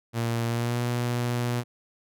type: tone with pitch glide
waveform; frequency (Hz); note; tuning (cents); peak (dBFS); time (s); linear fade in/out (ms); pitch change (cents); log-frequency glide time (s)
sawtooth; 116.54 to 120.93; A#2 to B2; 0 to -36; -21; 0.13-1.64; 50; +64; 0.46-0.8
effects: none